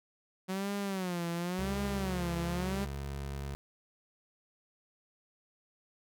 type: tone with vibrato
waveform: sawtooth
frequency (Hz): 185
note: F#3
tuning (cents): 0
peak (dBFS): -29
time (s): 0.48-2.86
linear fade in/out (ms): 20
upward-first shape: sine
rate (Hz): 0.92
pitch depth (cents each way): 150
type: tone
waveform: 25% pulse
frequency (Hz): 69.4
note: C#2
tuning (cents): +3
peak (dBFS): -33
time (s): 1.59-3.55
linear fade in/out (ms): 0
effects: none